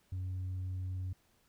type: tone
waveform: sine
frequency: 92.5 Hz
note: F#2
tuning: in tune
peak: -33 dBFS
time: 0.12-1.13 s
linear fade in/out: 5 ms
effects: tanh soft clip ceiling -34 dBFS + pink hiss -71 dBFS RMS until 1.48 s